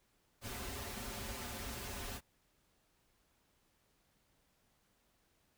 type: noise with comb filter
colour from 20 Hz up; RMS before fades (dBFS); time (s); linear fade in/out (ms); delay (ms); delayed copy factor
pink; -44; 0.41-2.21; 50; 6.3; -0.9
effects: pink hiss -75 dBFS RMS until 5.57 s